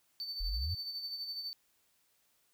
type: tone with tremolo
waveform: triangle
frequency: 4539 Hz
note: C#8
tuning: 40 cents sharp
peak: -35 dBFS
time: 0.2-1.53 s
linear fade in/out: 0 ms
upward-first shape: sine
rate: 12 Hz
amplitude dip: 50%
type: exponential sweep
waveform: sine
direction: up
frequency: 36.28 to 98 Hz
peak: -33 dBFS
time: 0.4-0.75 s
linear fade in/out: 10 ms
effects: white hiss -73 dBFS RMS until 2.53 s